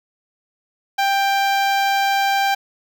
sawtooth tone with notch filter, 789 Hz, G5, 11 cents sharp, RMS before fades -18 dBFS, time 0.98-2.55 s, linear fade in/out 10 ms, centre 9800 Hz, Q 0.65, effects none

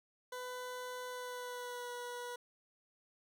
20% pulse tone with pitch glide, 500 to 487.2 Hz, B4 to B4, +21 to -24 cents, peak -37 dBFS, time 0.32-2.36 s, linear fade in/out 5 ms, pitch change -45 cents, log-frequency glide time 1.08-1.92 s, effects none

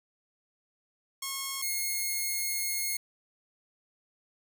5% pulse tone pair in turn, 1087 / 2159 Hz, C#6 / C#7, -34 / -46 cents, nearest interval octave, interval 1188 cents, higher second, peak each -21 / -19 dBFS, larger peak second, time 1.22-1.62 / 1.62-2.97 s, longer second, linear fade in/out 5 ms, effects none

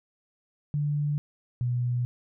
sine tone pair in turn, 146.83 / 122.62 Hz, D3 / B2, 0 / -12 cents, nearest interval minor third, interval 312 cents, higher first, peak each -24 dBFS, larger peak neither, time 0.74-1.18 / 1.61-2.05 s, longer neither, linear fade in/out 0 ms, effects none

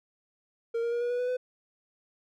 triangle tone with pitch steps, 462.5 / 469 / 475.5 / 482.1 / 488.9 / 495.7 / 502.6 Hz, A#4 / A#4 / A#4 / B4 / B4 / B4 / B4, -14 / +11 / +34 / -42 / -18 / +6 / +30 cents, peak -25 dBFS, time 0.74-1.37 s, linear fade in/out 10 ms, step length 90 ms, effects none

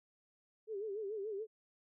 sine tone with vibrato, 415.3 Hz, G#4, in tune, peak -38 dBFS, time 0.67-1.47 s, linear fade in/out 50 ms, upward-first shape sine, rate 6.9 Hz, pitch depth 120 cents each way, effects none

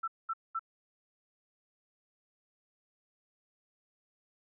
sine tone bursts, 1333 Hz, E6, 19 cents sharp, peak -31 dBFS, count 3, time 0.03-0.594 s, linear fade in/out 10 ms, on 48 ms, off 210 ms, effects none

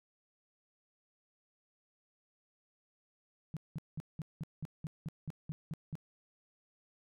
sine tone bursts, 155.56 Hz, D#3, in tune, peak -36 dBFS, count 12, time 3.54-5.954 s, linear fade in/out 0 ms, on 27 ms, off 190 ms, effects none

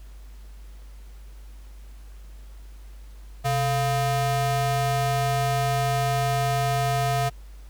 square ring-modulated tone, 283.5 Hz, C#4, 39 cents sharp, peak -19 dBFS, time 3.44-7.3 s, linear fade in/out 20 ms, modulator 413 Hz, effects added 50 Hz sine -40 dBFS peak until 7.69 s + pink hiss -57 dBFS RMS until 7.69 s

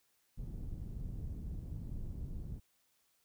pink low-pass noise, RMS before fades -42 dBFS, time 0.37-2.6 s, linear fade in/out 20 ms, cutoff 150 Hz, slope 12 dB/octave, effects white hiss -75 dBFS RMS until 3.24 s

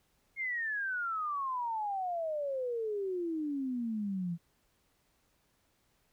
sine exponential sweep, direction down, 2163 to 165.5 Hz, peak -32 dBFS, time 0.36-4.38 s, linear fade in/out 50 ms, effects pink hiss -73 dBFS RMS until 6.12 s

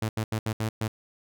sawtooth tone bursts at uneven times, 110 Hz, A2, in tune, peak -22 dBFS, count 6, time 0.02-0.09 / 0.17-0.24 / 0.32-0.39 / 0.46-0.53 / 0.6-0.69 / 0.81-0.88 s, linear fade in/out 5 ms, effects none

